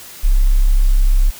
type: tone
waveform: sine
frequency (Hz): 33.49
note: C1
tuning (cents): +41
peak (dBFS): -8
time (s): 0.23-1.31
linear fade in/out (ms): 20
effects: white hiss -36 dBFS RMS until 1.39 s